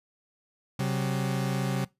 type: tone pair together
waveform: 40% pulse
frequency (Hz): 133.7 / 189.08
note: C3 / F#3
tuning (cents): +38 / +38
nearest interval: tritone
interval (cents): 600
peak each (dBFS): -27 / -30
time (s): 0.79-1.85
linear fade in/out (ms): 5
effects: noise-tail reverb RT60 0.2 s tail -21 dB re dry + resampled to 32000 Hz